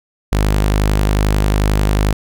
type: tone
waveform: sawtooth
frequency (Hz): 51.2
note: G#1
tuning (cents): -24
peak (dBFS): -8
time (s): 0.32-2.13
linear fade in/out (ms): 5
effects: none